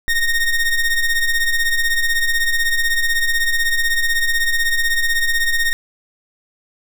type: ring-modulated tone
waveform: square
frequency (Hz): 923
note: A#5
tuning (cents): -17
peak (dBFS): -12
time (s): 0.08-5.73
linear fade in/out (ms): 0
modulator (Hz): 931
effects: none